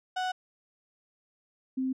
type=tone pair in turn; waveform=35% pulse / sine; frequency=740 / 261 Hz; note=F#5 / C4; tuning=0 / -4 cents; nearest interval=octave + tritone; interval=1804 cents; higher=first; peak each=-27 dBFS; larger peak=neither; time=0.16-0.32 / 1.77-1.93 s; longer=neither; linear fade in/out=10 ms; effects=low-pass 5000 Hz 12 dB/octave